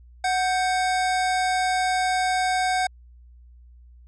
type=tone pair together; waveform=square; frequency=740 / 1568 Hz; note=F#5 / G6; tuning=0 / 0 cents; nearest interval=octave + minor second; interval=1300 cents; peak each=-22 / -29 dBFS; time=0.24-2.87 s; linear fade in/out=5 ms; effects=added 60 Hz sine -46 dBFS peak until 4.07 s + resampled to 22050 Hz